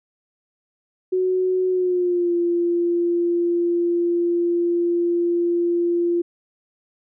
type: tone with pitch glide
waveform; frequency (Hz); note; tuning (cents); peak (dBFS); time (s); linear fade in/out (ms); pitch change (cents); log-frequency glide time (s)
sine; 370 to 345.2; F#4 to F4; 0 to -20; -17; 1.12-6.22; 10; -120; 1.69-2.34
effects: none